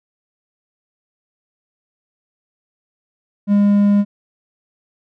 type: tone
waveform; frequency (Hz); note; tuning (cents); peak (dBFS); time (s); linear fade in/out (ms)
triangle; 203.4; G#3; -36; -8; 3.47-4.05; 50
effects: none